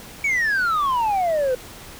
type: exponential sweep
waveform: sine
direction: down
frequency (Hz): 2300 to 493.9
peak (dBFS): -15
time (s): 0.24-1.55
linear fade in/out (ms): 5
effects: tanh soft clip ceiling -17 dBFS + pink hiss -40 dBFS RMS until 1.99 s